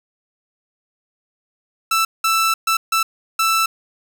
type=tone bursts at uneven times; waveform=sawtooth; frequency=1325 Hz; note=E6; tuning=9 cents sharp; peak=-11 dBFS; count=5; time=1.91-2.05 / 2.24-2.54 / 2.67-2.77 / 2.92-3.03 / 3.39-3.66 s; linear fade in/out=5 ms; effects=none